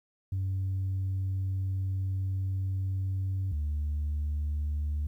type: tone pair in turn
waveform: sine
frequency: 95.3 / 74.4 Hz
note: G2 / D2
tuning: -48 / +23 cents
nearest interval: major third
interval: 429 cents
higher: first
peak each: -26 dBFS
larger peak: neither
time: 0.32-3.52 / 3.52-5.07 s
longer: first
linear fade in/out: 5 ms
effects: tanh soft clip ceiling -26 dBFS + 11-bit